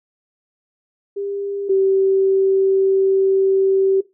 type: tone pair in turn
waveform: sine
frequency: 400 / 386 Hz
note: G4 / G4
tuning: +35 / -27 cents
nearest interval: minor second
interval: 62 cents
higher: first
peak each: -22 / -12 dBFS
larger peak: second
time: 1.16-1.69 / 1.69-4.01 s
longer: second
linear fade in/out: 10 ms
effects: noise-tail reverb RT60 0.2 s tail -17 dB re dry